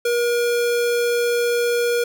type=tone; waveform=square; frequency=477.5 Hz; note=A#4; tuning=42 cents sharp; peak=-18 dBFS; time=0.05-2.04 s; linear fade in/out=5 ms; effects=9-bit